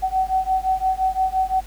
sine beating tone pair, 753 / 758.8 Hz, F#5 / F#5, +30 / +43 cents, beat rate 5.8 Hz, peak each -21 dBFS, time 0.02-1.61 s, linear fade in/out 20 ms, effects added 50 Hz sine -36 dBFS peak until 1.66 s + pink hiss -46 dBFS RMS until 1.66 s

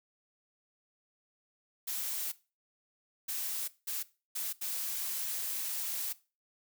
blue noise bursts at uneven times, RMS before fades -36 dBFS, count 5, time 1.87-2.32 / 3.28-3.68 / 3.87-4.03 / 4.35-4.53 / 4.61-6.13 s, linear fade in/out 10 ms, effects noise-tail reverb RT60 0.3 s tail -18 dB re dry

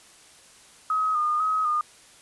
sine tone with vibrato, 1244.5 Hz, D#6, in tune, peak -21 dBFS, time 0.9-1.81 s, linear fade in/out 2 ms, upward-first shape square, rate 2 Hz, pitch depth 35 cents each way, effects white hiss -52 dBFS RMS until 2.21 s + resampled to 24000 Hz

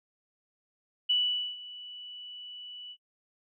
sine tone with ADSR envelope, 2960 Hz, F#7, in tune, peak -22 dBFS, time 1.09-2.97 s, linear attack 12 ms, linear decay 460 ms, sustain -19 dB, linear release 59 ms, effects noise-tail reverb RT60 0.1 s tail -23 dB re dry

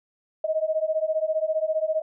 sine beating tone pair, 622.3 / 637.3 Hz, D#5 / D#5, 0 / +41 cents, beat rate 15 Hz, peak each -25 dBFS, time 0.44-2.02 s, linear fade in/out 5 ms, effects none

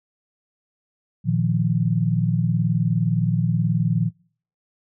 sine chord, Bb suspended fourth, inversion none, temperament equal, 116.54 / 155.56 / 174.61 Hz, Bb2 / Eb3 / F3, 0 / 0 / 0 cents, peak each -22 dBFS, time 1.24-4.11 s, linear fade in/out 50 ms, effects noise-tail reverb RT60 0.5 s tail -26 dB re dry

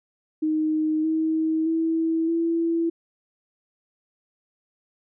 sine tone with pitch steps, 311.1 / 318.2 / 325.4 / 332.9 Hz, D#4 / D#4 / E4 / E4, 0 / +39 / -22 / +17 cents, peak -20 dBFS, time 0.42-2.9 s, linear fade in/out 10 ms, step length 620 ms, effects none

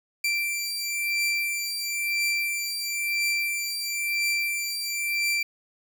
sawtooth beating tone pair, 2349 / 2349.99 Hz, D7 / D7, 0 / 0 cents, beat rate 0.99 Hz, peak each -24 / -26 dBFS, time 0.24-5.43 s, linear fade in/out 5 ms, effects 10-bit

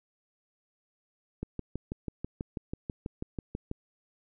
click train, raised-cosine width 3 ms, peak -21 dBFS, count 15, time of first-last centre 1.43-3.714 s, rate 6.13 Hz, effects none

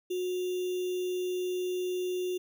sine tone with sample-and-hold, 363.9 Hz, F#4, 29 cents flat, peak -29 dBFS, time 0.1-2.38 s, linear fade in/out 10 ms, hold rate 3150 Hz, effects none

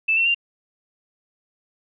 sine tone with pitch steps, 2637 / 2708 / 2781 Hz, E7 / E7 / F7, 0 / +46 / -8 cents, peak -16 dBFS, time 0.08-0.347 s, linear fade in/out 10 ms, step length 89 ms, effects none

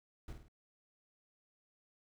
brown noise with echo, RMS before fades -45 dBFS, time 0.28-0.33 s, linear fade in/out 2 ms, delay 51 ms, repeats 3, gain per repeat -6 dB, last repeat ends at 0.483 s, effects none

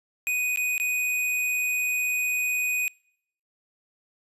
square tone with dropouts, 2489 Hz, D#7, in tune, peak -24 dBFS, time 0.27-2.88 s, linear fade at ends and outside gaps 0 ms, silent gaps 0.56-0.573 / 0.78-0.799 s, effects noise-tail reverb RT60 0.7 s tail -26 dB re dry + resampled to 32000 Hz

